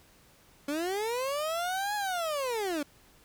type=linear two-way sweep; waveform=30% pulse; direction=up then down; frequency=277.2 to 844 to 277.2 Hz; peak=-27 dBFS; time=0.68-2.83 s; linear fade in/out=5 ms; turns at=1.95 s; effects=pink hiss -60 dBFS RMS until 3.24 s